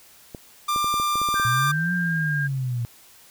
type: clicks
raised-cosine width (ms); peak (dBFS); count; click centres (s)
2; -21; 10; 0.348 / 0.761 / 0.844 / 0.941 / 0.999 / 1.156 / 1.216 / 1.288 / 1.342 / 1.398
type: tone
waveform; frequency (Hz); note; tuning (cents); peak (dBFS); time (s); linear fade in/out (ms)
45% pulse; 1190; D6; +22; -21; 0.68-1.72; 10
type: tone with pitch glide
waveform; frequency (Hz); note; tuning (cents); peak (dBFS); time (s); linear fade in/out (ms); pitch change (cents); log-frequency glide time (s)
sine; 1574 to 1611.7; G6 to G6; +7 to +48; -24; 1.34-2.48; 20; +41; 1.82-2.15
type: exponential two-way sweep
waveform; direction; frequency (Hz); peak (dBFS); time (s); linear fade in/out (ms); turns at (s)
sine; up then down; 116.54 to 180 to 116.54; -23; 1.45-2.85; 0; 1.93
effects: white hiss -51 dBFS RMS until 3.3 s